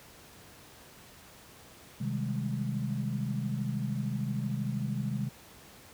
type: chord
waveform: sine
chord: Ab major seventh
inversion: first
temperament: just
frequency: 129.78 / 155.74 / 194.67 / 207.7 Hz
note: C3 / Eb3 / G3 / Ab3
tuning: -14 / +2 / -12 / 0 cents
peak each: -33 / -37 / -38 / -35 dBFS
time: 2-5.29 s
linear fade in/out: 10 ms
effects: pink hiss -53 dBFS RMS until 5.93 s + high-pass 60 Hz 12 dB/octave